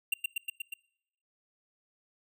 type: tone with echo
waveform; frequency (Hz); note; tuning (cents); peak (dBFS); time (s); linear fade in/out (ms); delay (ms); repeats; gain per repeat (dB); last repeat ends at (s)
square; 2769; F7; -15; -26; 0.12-0.14; 5; 120; 5; -2; 0.74
effects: noise-tail reverb RT60 0.8 s tail -25 dB re dry